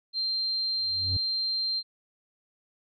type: tone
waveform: sine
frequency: 4160 Hz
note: C8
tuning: 11 cents flat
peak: -26 dBFS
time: 0.13-1.83 s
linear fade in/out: 50 ms
type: tone with exponential growth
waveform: triangle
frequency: 91.9 Hz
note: F#2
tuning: 11 cents flat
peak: -23 dBFS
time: 0.76-1.17 s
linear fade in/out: 5 ms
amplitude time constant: 88 ms
effects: none